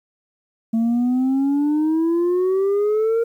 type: exponential sweep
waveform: sine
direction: up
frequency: 223.7 to 466.4 Hz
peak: -13 dBFS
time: 0.73-3.24 s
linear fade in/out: 10 ms
effects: tanh soft clip ceiling -15 dBFS + 9-bit